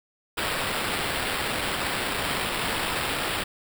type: noise with sample-and-hold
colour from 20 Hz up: white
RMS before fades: -28 dBFS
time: 0.37-3.44 s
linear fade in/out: 10 ms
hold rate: 6300 Hz
effects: none